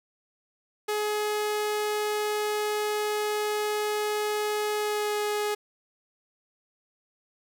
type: tone with pitch glide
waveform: sawtooth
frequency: 421.4 to 418.2 Hz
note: G#4 to G#4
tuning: +25 to +12 cents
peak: -22 dBFS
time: 0.88-5.55 s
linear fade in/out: 10 ms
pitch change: -13 cents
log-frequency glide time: 4.76-5.18 s
effects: 9-bit